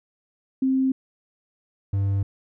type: tone pair in turn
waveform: sine / triangle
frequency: 263.7 / 98.78 Hz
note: C4 / G2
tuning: +14 / +14 cents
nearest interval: octave + perfect fourth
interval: 1700 cents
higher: first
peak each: -18 dBFS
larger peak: neither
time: 0.62-0.92 / 1.93-2.23 s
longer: neither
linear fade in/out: 5 ms
effects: none